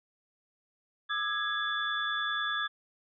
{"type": "tone cluster", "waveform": "sine", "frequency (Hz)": [1200, 1310, 1662, 3468], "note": ["D6", "E6", "G#6", "A7"], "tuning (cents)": [37, -11, 1, -26], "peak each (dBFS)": [-36, -38, -32, -35], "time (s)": [1.09, 2.68], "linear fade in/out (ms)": 20, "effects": []}